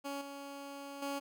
15% pulse tone with level steps, 280 Hz, C#4, 18 cents sharp, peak -32 / -38 / -30 dBFS, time 0.04-1.2 s, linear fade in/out 20 ms, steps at 0.21 / 1.02 s, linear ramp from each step 5 ms, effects none

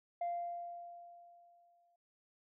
sine tone with exponential decay, 694 Hz, F5, 11 cents flat, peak -32 dBFS, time 0.21-1.96 s, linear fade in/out 5 ms, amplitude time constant 380 ms, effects tanh soft clip ceiling -32 dBFS

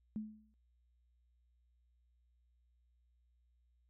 sine tone with exponential decay, 215.1 Hz, A3, 39 cents flat, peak -35 dBFS, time 0.16-0.54 s, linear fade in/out 0 ms, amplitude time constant 81 ms, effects added 60 Hz sine -70 dBFS peak until 3.89 s

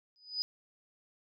sine tone with exponential growth, 4978 Hz, D#8, in tune, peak -27 dBFS, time 0.16-0.42 s, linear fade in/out 0 ms, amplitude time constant 55 ms, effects none

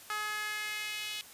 sawtooth tone with high-pass filter sweep, 423.2 Hz, G#4, 33 cents sharp, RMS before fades -37 dBFS, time 0.1-1.21 s, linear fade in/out 0 ms, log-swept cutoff 1300 to 3000 Hz, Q 2.4, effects white hiss -52 dBFS RMS until 1.33 s + resampled to 32000 Hz

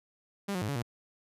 sawtooth tone with pitch steps, 199.9 / 180.8 / 105 / 141.6 / 118.7 Hz, G3 / F#3 / G#2 / C#3 / A#2, +34 / -40 / +19 / +37 / +32 cents, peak -27 dBFS, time 0.48-0.825 s, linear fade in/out 10 ms, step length 69 ms, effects resampled to 32000 Hz

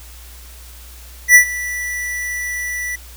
square tone with ADSR envelope, 1966 Hz, B6, 8 cents flat, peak -3 dBFS, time 1.28-2.96 s, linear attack 70 ms, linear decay 94 ms, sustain -19 dB, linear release 9 ms, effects added 60 Hz sine -37 dBFS peak until 3.16 s + white hiss -42 dBFS RMS until 3.16 s

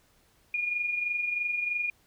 sine tone with amplitude modulation, 2432 Hz, D#7, 40 cents flat, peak -25 dBFS, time 0.54-1.9 s, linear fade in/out 2 ms, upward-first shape sine, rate 23.1 Hz, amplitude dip 50%, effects pink hiss -65 dBFS RMS until 2.06 s

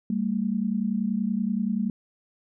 sine tone pair together, 196.2 / 226.7 Hz, G3 / A#3, +2 / -48 cents, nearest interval minor third, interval 250 cents, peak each -26 dBFS, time 0.1-1.9 s, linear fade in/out 2 ms, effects none

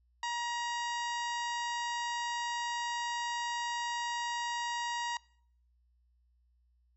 harmonic tone, 950 Hz, A#5, 33 cents sharp, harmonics 1 / 2 / 3 / 4 / 5 / 6 / 7 / 8, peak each -34 / -40 / -44 / -46 / -48 / -50 / -51 / -52 dBFS, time 0.23-5.17 s, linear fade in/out 2 ms, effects noise-tail reverb RT60 0.6 s tail -23 dB re dry + added 60 Hz sine -67 dBFS peak until 6.96 s

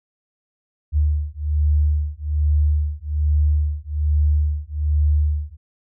sine beating tone pair, 74.2 / 75.4 Hz, D2 / D2, +18 / +46 cents, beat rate 1.2 Hz, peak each -19 dBFS, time 0.92-5.57 s, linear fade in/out 50 ms, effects none

